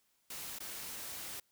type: noise with dropouts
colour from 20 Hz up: white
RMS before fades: -44 dBFS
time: 0.3-1.4 s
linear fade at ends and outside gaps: 5 ms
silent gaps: 0.587-0.602 s
effects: white hiss -75 dBFS RMS until 1.51 s